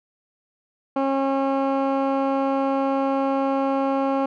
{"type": "tone with low-pass filter", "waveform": "15% pulse", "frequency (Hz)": 271.8, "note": "C#4", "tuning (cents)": -34, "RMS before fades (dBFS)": -22, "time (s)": [0.96, 4.26], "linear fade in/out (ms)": 5, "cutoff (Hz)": 1300, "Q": 0.7, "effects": []}